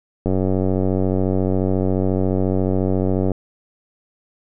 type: click train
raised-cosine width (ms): 2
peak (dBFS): -7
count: 289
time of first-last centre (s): 0.26-3.317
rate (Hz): 94.2
effects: none